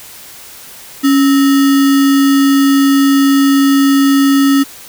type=tone with sample-and-hold; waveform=sine; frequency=276.4 Hz; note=C#4; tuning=5 cents flat; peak=-6 dBFS; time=1.03-4.64 s; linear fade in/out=20 ms; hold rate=1575 Hz; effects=white hiss -34 dBFS RMS until 4.88 s